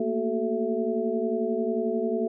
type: tone cluster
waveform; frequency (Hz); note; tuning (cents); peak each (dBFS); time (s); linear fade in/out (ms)
sine; 223.9 / 235.1 / 375.2 / 437.4 / 666; A3 / A#3 / F#4 / A4 / E5; +30 / +15 / +24 / -10 / +18; -33 / -30 / -30 / -28 / -33; 0-2.28; 5
effects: none